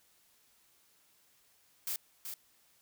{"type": "noise with echo", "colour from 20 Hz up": "blue", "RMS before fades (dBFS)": -36, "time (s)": [1.87, 1.96], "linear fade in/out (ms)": 2, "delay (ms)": 380, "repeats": 1, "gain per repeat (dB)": -6, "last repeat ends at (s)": 2.34, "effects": ["white hiss -68 dBFS RMS until 2.81 s"]}